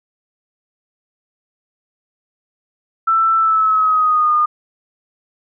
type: tone with pitch glide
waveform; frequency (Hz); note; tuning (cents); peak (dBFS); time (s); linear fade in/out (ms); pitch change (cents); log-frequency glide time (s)
sine; 1330 to 1219.6; E6 to D#6; +15 to -35; -11; 3.07-4.46; 10; -150; 3.37-4.34
effects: none